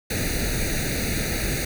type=noise with comb filter; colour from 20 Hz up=pink; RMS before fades=-25 dBFS; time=0.1-1.65 s; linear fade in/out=5 ms; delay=0.47 ms; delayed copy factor=+0.95; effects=none